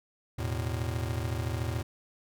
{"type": "chord", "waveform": "square", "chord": "E suspended fourth", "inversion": "none", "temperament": "just", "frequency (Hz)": [82.41, 109.88, 123.61], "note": ["E2", "A2", "B2"], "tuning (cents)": [0, -2, 2], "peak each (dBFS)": [-35, -34, -37], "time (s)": [0.38, 1.83], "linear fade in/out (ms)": 10, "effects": []}